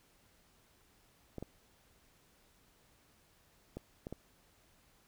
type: clicks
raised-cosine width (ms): 2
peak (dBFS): -28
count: 5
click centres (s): 1.383 / 1.426 / 3.77 / 4.069 / 4.126
effects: pink hiss -68 dBFS RMS until 5.07 s